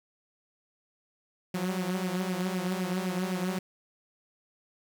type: tone with flanger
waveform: sawtooth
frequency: 183.8 Hz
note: F#3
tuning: 11 cents flat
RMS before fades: -31 dBFS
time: 1.54-3.59 s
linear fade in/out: 5 ms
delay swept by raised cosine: 0.37 to 6.17 ms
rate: 3.9 Hz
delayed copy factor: +0.7
effects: 10-bit